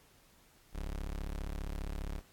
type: tone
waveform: 30% pulse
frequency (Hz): 34.89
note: C#1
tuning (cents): +12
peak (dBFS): -34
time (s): 0.72-2.22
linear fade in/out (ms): 50
effects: pink hiss -64 dBFS RMS until 2.32 s + AAC 64 kbps